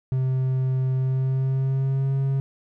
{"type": "tone with pitch glide", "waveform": "triangle", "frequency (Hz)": [130.4, 135.86], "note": ["C3", "C#3"], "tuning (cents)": [-5, -34], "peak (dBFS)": -18, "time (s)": [0.12, 2.4], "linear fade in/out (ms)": 0, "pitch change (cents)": 71, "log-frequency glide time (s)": [0.94, 2.14], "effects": []}